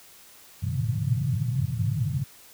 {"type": "band-pass noise", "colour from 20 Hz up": "pink", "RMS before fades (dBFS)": -26, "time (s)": [0.62, 2.24], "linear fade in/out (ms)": 20, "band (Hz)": [100, 150], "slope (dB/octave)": 48, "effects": ["white hiss -51 dBFS RMS until 2.53 s"]}